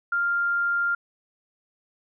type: tone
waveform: sine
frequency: 1396.9 Hz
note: F6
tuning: in tune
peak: -21 dBFS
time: 0.12-0.95 s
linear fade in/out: 5 ms
effects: none